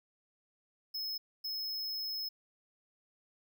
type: tone bursts at uneven times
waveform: square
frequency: 5180 Hz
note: E8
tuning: 31 cents flat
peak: -36 dBFS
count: 2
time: 0.94-1.18 / 1.44-2.29 s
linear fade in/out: 10 ms
effects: none